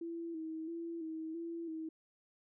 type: tone with vibrato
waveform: sine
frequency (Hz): 327.2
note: E4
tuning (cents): -13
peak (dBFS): -39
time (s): 0.01-1.89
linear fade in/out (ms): 5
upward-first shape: square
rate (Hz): 1.5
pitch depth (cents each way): 42
effects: none